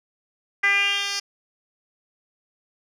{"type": "tone with band-pass filter sweep", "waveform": "10% pulse", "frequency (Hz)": 400, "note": "G4", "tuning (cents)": 35, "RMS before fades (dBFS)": -22, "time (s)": [0.63, 1.2], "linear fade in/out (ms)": 10, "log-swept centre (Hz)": [1900, 4800], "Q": 4.7, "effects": []}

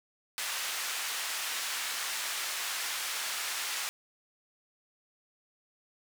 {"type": "band-pass noise", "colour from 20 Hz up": "pink", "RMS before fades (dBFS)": -35, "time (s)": [0.38, 3.89], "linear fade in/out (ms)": 0, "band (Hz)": [1400, 13000], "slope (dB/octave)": 12, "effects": []}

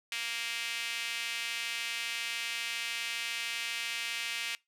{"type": "tone with high-pass filter", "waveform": "sawtooth", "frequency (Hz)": 232.7, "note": "A#3", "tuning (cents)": -3, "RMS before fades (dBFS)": -36, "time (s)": [0.12, 4.55], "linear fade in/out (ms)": 0, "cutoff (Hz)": 2500, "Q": 2.3, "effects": ["noise-tail reverb RT60 0.2 s tail -23 dB re dry", "low-pass 12000 Hz 12 dB/octave"]}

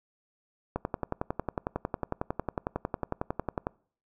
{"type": "click train", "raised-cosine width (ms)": 1, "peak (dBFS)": -15, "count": 33, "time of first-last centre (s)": [0.76, 3.669], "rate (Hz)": 11, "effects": ["noise-tail reverb RT60 0.5 s tail -25 dB re dry"]}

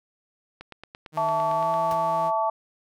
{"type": "click train", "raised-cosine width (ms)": 0.3, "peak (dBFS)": -24, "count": 11, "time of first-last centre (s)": [0.61, 1.74], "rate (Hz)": 8.85}
{"type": "tone with pitch glide", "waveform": "sawtooth", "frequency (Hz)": [155.56, 164.43], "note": ["D#3", "E3"], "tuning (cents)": [0, -4], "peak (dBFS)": -32, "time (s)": [1.12, 2.32], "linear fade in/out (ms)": 50, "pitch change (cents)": 96, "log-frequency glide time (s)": [1.52, 1.7]}
{"type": "chord", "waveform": "sine", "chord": "A major", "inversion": "second", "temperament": "equal with one note detuned", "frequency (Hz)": [659.3, 880, 1137.9], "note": ["E5", "A5", "C#6"], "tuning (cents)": [0, 0, 45], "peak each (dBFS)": [-26, -24, -28], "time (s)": [1.17, 2.5], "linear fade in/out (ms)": 5}
{"type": "noise with exponential decay", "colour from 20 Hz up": "pink", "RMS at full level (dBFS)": -35, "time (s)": [1.91, 2.01], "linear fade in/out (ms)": 0, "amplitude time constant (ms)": 20}
{"effects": []}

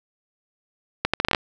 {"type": "accelerating click train", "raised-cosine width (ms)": 0.3, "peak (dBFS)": -3, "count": 8, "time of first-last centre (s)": [1.05, 1.348], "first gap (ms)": 86, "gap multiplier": 0.75, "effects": []}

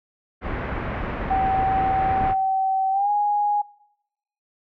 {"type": "low-pass noise", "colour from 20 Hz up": "pink", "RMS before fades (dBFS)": -28, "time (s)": [0.41, 2.35], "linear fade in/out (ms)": 50, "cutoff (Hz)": 2100, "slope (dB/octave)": 24}
{"type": "tone with pitch glide", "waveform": "sine", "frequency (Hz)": [767, 826.8], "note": ["G5", "G#5"], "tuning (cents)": [-38, -8], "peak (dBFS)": -18, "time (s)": [1.3, 3.62], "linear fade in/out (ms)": 10, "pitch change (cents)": 130, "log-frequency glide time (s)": [2.91, 3.1]}
{"effects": ["noise-tail reverb RT60 0.8 s tail -21 dB re dry"]}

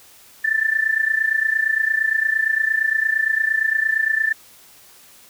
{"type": "tone with amplitude modulation", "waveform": "sine", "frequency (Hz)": 1768, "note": "A6", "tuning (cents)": 8, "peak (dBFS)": -13, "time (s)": [0.44, 4.33], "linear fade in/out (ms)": 10, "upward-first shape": "sine", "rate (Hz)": 28.7, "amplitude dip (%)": 80, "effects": ["white hiss -48 dBFS RMS until 5.29 s"]}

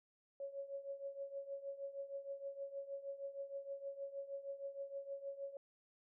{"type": "tone with tremolo", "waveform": "sine", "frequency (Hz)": 554.4, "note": "C#5", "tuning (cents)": 0, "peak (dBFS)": -40, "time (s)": [0.4, 5.57], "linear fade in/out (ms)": 2, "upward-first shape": "triangle", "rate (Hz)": 6.4, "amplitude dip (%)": 85, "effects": []}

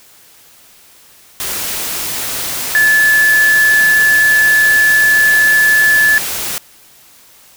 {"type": "tone in noise", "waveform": "sine", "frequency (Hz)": 1730, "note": "A6", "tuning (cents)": -30, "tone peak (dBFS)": -7, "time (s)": [2.75, 6.18], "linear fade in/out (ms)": 0, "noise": "white", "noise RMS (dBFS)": -20, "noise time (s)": [1.4, 6.58], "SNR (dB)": 10, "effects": ["white hiss -44 dBFS RMS until 7.56 s"]}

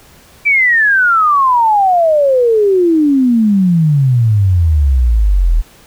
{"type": "exponential sweep", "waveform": "sine", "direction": "down", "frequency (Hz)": [2349, 38.29], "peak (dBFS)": -7, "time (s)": [0.45, 5.62], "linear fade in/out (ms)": 20, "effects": ["pink hiss -43 dBFS RMS until 5.86 s"]}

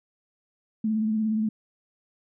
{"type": "tone with vibrato", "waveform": "sine", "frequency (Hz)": 217.7, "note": "A3", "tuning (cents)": -18, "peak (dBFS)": -22, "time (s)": [0.84, 1.49], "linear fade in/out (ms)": 5, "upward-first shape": "triangle", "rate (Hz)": 17, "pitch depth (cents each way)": 45, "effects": []}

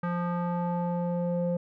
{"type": "tone with low-pass filter sweep", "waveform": "square", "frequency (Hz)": 174.61, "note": "F3", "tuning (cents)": 0, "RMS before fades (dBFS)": -29, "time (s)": [0.03, 1.57], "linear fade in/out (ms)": 5, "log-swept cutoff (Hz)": [1400, 510], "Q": 2.9, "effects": []}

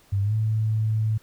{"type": "tone with pitch glide", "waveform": "sine", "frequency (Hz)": [99.1, 109.33], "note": ["G2", "A2"], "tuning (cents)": [19, -11], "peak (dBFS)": -20, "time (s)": [0.12, 1.18], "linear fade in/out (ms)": 10, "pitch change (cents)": 170, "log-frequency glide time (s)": [0.22, 0.34], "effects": ["pink hiss -57 dBFS RMS until 1.22 s"]}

